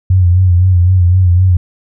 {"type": "tone with vibrato", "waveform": "sine", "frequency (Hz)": 90.5, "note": "F#2", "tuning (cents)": -38, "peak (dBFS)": -5, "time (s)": [0.1, 1.57], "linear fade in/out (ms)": 5, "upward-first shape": "sine", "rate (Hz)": 3.9, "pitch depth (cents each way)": 63, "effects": []}